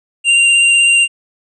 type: tone with vibrato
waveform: square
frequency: 2778 Hz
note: F7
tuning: 10 cents flat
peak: -8 dBFS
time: 0.24-1.08 s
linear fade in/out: 50 ms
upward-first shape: sine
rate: 16 Hz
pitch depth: 11 cents each way
effects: resampled to 24000 Hz